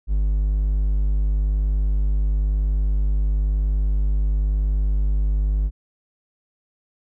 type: tone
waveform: triangle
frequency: 50.5 Hz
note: G#1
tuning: 48 cents flat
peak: -15 dBFS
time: 0.07-5.71 s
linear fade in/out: 50 ms
effects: none